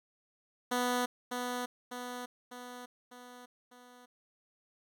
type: tone with echo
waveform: 10% pulse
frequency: 246.9 Hz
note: B3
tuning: in tune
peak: -21 dBFS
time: 0.71-1.06 s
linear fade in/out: 10 ms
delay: 600 ms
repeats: 5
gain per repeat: -5 dB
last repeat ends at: 4.06 s
effects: none